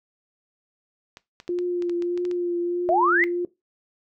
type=clicks; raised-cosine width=0.2 ms; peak=-24 dBFS; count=10; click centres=1.171 / 1.401 / 1.479 / 1.588 / 1.823 / 1.896 / 2.023 / 2.176 / 2.252 / 2.313 s
type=tone with vibrato; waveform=sine; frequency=351 Hz; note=F4; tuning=9 cents sharp; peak=-22 dBFS; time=1.49-3.45 s; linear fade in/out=2 ms; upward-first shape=triangle; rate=1.6 Hz; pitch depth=26 cents each way
type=exponential sweep; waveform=sine; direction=up; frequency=620 to 2100 Hz; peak=-17 dBFS; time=2.89-3.24 s; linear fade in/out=0 ms
effects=noise-tail reverb RT60 0.2 s tail -18 dB re dry